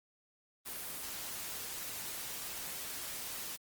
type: noise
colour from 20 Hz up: white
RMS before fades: -42 dBFS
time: 0.65-3.57 s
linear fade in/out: 20 ms
effects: Opus 24 kbps